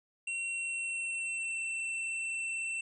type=tone with pitch glide; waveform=square; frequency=2731 to 2689 Hz; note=F7 to E7; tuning=-39 to +34 cents; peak=-34 dBFS; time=0.27-2.81 s; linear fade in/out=5 ms; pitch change=-27 cents; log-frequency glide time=0.5-1.61 s; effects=resampled to 24000 Hz + 12-bit